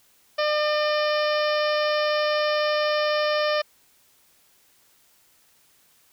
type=harmonic tone; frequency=602 Hz; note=D5; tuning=43 cents sharp; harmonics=1 / 2 / 3 / 4 / 5 / 6 / 7 / 8 / 9; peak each=-22 / -28 / -30 / -34 / -34 / -39 / -39 / -36 / -37 dBFS; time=0.38-3.62 s; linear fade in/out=10 ms; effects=white hiss -60 dBFS RMS until 6.12 s